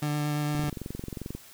30% pulse tone with vibrato, 148.4 Hz, D3, 18 cents sharp, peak -24 dBFS, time 0.02-0.7 s, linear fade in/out 5 ms, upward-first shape sine, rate 8.7 Hz, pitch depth 10 cents each way
click train, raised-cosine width 3 ms, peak -22 dBFS, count 19, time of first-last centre 0.55-1.35 s, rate 22.5 Hz
effects white hiss -51 dBFS RMS until 1.53 s

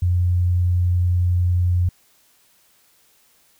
sine tone, 88.9 Hz, F2, 31 cents sharp, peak -15 dBFS, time 0.02-1.89 s, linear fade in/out 5 ms, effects white hiss -58 dBFS RMS until 3.59 s

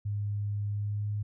sine tone with pitch glide, 102.8 to 104.05 Hz, G#2 to G#2, -17 to +4 cents, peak -29 dBFS, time 0.05-1.23 s, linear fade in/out 10 ms, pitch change +21 cents, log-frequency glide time 0.71-1.09 s, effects none

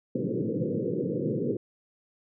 white band-pass noise, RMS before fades -29 dBFS, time 0.15-1.57 s, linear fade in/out 5 ms, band 110 to 510 Hz, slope 96 dB/octave, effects none

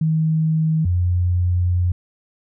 sine tone pair in turn, 158.6 / 89.01 Hz, D#3 / F2, +33 / +33 cents, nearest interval minor seventh, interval 1000 cents, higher first, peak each -15 dBFS, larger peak neither, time 0.01-0.85 / 0.85-1.92 s, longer second, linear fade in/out 5 ms, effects none

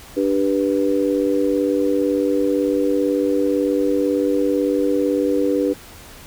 sine chord, G major, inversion second, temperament just, 294 / 392 / 490 Hz, D4 / G4 / B4, +2 / 0 / -14 cents, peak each -19 / -22 / -20 dBFS, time 0.16-5.74 s, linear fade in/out 20 ms, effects pink hiss -41 dBFS RMS until 6.26 s

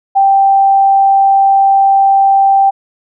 sine tone, 784 Hz, G5, in tune, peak -5 dBFS, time 0.15-2.71 s, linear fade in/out 20 ms, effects none

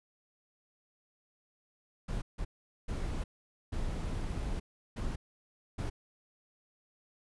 brown noise bursts at uneven times, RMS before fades -35 dBFS, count 6, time 2.08-2.22 / 2.38-2.45 / 2.88-3.24 / 3.72-4.6 / 4.96-5.16 / 5.78-5.9 s, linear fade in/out 10 ms, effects resampled to 24000 Hz

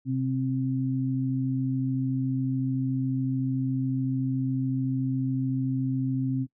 sine tone pair together, 130 / 263.8 Hz, C3 / C4, -11 / +14 cents, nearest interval octave, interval 1225 cents, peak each -27 dBFS, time 0.05-6.47 s, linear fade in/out 50 ms, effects noise-tail reverb RT60 0.1 s tail -20 dB re dry

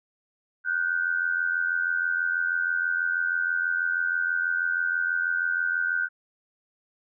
sine tone pair together, 1449.8 / 1536 Hz, F#6 / G6, -36 / -36 cents, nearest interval minor second, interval 100 cents, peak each -26 / -26 dBFS, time 0.64-6.09 s, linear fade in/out 50 ms, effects none

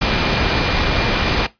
sine tone in noise, 2402 Hz, D7, 38 cents sharp, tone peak -28 dBFS, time 0.01-1.47 s, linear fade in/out 10 ms, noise pink, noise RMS -17 dBFS, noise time 0.01-1.47 s, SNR -14 dB, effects noise-tail reverb RT60 0.2 s tail -18 dB re dry + resampled to 11025 Hz

